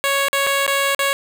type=tone with dropouts; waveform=10% pulse; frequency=554.4 Hz; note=C#5; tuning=in tune; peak=-8 dBFS; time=0.04-1.13 s; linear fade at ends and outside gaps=0 ms; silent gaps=0.284-0.33 / 0.466-0.47 / 0.665-0.678 / 0.948-0.992 s; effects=none